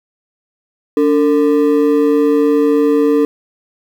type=ring-modulated tone; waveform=triangle; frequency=370 Hz; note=F#4; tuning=in tune; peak=-4 dBFS; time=0.97-3.25 s; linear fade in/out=0 ms; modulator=81.6 Hz; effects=7-bit

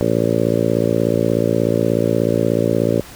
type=harmonic tone; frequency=56.6 Hz; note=A1; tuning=50 cents sharp; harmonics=2 / 3 / 4 / 5 / 6 / 7 / 8 / 9 / 10; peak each=-23 / -23 / -23 / -23 / -23 / -23 / -23 / -23 / -23 dBFS; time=0.01-3.01 s; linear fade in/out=0 ms; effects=pink hiss -38 dBFS RMS until 3.15 s

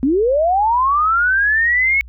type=linear sweep; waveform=sine; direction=up; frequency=246.9 to 2217 Hz; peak=-12 dBFS; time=0.03-2.01 s; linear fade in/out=0 ms; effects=added 60 Hz sine -34 dBFS peak until 2.08 s

